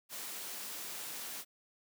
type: high-pass noise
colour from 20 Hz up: white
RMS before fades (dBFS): -43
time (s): 0.09-1.45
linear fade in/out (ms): 50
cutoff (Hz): 180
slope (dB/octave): 12
effects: none